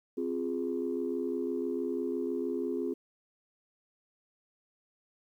sine chord, F minor, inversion second, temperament equal, 261.6 / 349.2 / 415.3 Hz, C4 / F4 / Ab4, 0 / 0 / 0 cents, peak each -34 dBFS, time 0.17-2.94 s, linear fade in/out 10 ms, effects tanh soft clip ceiling -22 dBFS + 11-bit

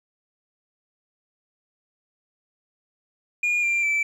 sine tone with pitch steps, 2430 / 2376 / 2323 Hz, D#7 / D7 / D7, -42 / +20 / -20 cents, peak -17 dBFS, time 3.43-4.03 s, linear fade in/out 5 ms, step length 200 ms, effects tanh soft clip ceiling -19 dBFS + 9-bit

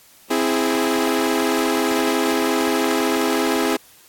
sawtooth chord, C augmented, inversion none, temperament equal, 261.6 / 329.6 / 415.3 Hz, C4 / E4 / G#4, 0 / 0 / 0 cents, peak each -18 dBFS, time 0.3-3.77 s, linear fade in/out 10 ms, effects white hiss -50 dBFS RMS until 4.08 s + AAC 64 kbps

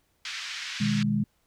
pink band-pass noise, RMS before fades -36 dBFS, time 0.25-1.03 s, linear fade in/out 2 ms, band 1600 to 5600 Hz, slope 24 dB/octave
sine chord, G# minor, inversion first, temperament equal, 123.47 / 155.56 / 207.7 Hz, B2 / D#3 / G#3, 0 / 0 / 0 cents, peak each -30 / -30 / -24 dBFS, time 0.8-1.24 s, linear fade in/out 10 ms
effects pink hiss -70 dBFS RMS until 1.46 s

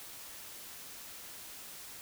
silence, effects white hiss -48 dBFS RMS until 2.01 s

